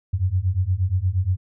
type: beating tone pair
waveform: sine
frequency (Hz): 88.3 / 96.8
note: F2 / G2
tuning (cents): +20 / -21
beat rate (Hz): 8.5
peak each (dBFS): -22 / -21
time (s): 0.13-1.37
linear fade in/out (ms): 10
effects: none